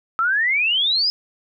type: exponential sweep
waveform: sine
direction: up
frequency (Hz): 1292 to 5130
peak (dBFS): -16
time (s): 0.19-1.1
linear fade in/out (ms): 0
effects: none